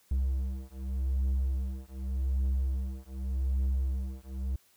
triangle beating tone pair, 65.41 / 66.26 Hz, C2 / C2, 0 / +22 cents, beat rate 0.85 Hz, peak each -29 dBFS, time 0.11-4.56 s, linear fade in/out 5 ms, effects white hiss -65 dBFS RMS until 4.76 s

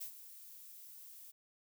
violet noise with ADSR envelope, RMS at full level -42 dBFS, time 0-1.32 s, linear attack 16 ms, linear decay 96 ms, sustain -12 dB, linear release 20 ms, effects none

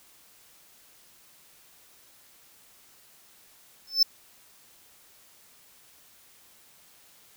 triangle tone with exponential growth, 5274 Hz, E8, in tune, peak -12 dBFS, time 3.87-4.03 s, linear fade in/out 5 ms, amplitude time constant 34 ms, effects white hiss -57 dBFS RMS until 7.36 s

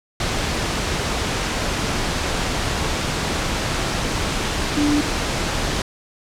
sine tone in noise, 293.7 Hz, D4, in tune, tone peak -16 dBFS, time 4.77-5.01 s, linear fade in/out 2 ms, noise pink, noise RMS -22 dBFS, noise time 0.2-5.82 s, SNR +3 dB, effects low-pass 7000 Hz 12 dB/octave

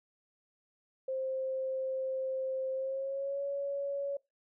sine tone with pitch glide, 526 to 560.5 Hz, C5 to C#5, +9 to +19 cents, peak -32 dBFS, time 1.08-4.17 s, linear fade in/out 5 ms, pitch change +110 cents, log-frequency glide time 2.73-3.42 s, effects noise-tail reverb RT60 0.2 s tail -22 dB re dry

